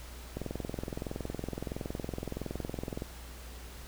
click train, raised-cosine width 2 ms, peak -22 dBFS, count 58, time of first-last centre 0.37-3.021 s, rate 21.5 Hz, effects added 60 Hz sine -46 dBFS peak until 3.87 s + pink hiss -50 dBFS RMS until 3.87 s

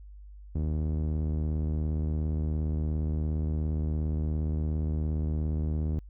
sawtooth tone with low-pass filter, 77.2 Hz, D#2, 13 cents flat, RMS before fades -29 dBFS, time 0.55-5.99 s, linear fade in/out 0 ms, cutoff 310 Hz, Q 0.7, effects added 50 Hz sine -44 dBFS peak until 6.09 s

